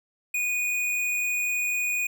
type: tone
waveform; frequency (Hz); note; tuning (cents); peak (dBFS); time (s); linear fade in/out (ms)
square; 2467; D#7; -15; -25; 0.34-2.07; 5
effects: none